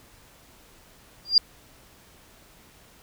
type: tone with exponential growth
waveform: sine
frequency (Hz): 4794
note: D8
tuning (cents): +35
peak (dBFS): -9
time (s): 1.25-1.38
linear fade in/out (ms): 2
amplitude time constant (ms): 28
effects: pink hiss -54 dBFS RMS until 3.02 s